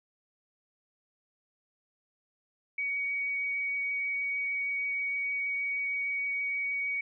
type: tone with vibrato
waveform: sine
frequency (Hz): 2251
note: C#7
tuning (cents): +26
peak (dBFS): -29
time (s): 2.78-7.01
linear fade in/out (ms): 5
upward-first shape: triangle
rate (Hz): 6.4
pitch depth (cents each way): 9
effects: none